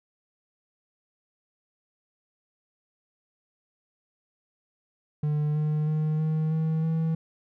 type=tone with pitch steps; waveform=triangle; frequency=149.9 / 152.17 / 154.47 / 156.81 / 159.18 / 161.59 Hz; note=D3 / D#3 / D#3 / D#3 / D#3 / E3; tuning=+36 / -38 / -12 / +14 / +40 / -34 cents; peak=-21 dBFS; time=5.23-7.15 s; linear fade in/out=5 ms; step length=320 ms; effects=none